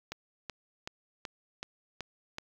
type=click train; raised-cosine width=0.2 ms; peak=-20 dBFS; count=7; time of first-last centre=0.12-2.384 s; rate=2.65 Hz; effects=low-pass 7000 Hz 12 dB/octave + 8-bit